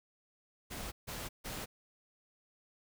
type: noise bursts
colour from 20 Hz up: pink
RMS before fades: -42 dBFS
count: 3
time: 0.7-1.66 s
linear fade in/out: 20 ms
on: 220 ms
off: 150 ms
effects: none